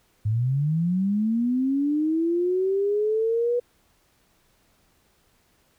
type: linear sweep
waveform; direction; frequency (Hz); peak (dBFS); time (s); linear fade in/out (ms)
sine; up; 102.3 to 489.1; -20; 0.25-3.6; 10
effects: pink hiss -64 dBFS RMS until 5.78 s